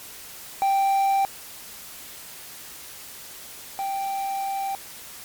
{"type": "tone pair in turn", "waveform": "triangle", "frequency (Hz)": [784, 784], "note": ["G5", "G5"], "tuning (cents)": [0, 0], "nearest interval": "unison", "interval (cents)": 0, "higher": "neither", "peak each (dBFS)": [-16, -23], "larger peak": "first", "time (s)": [[0.62, 1.25], [3.79, 4.75]], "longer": "second", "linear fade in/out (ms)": 0, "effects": ["white hiss -41 dBFS RMS until 5.24 s", "MP3 96 kbps"]}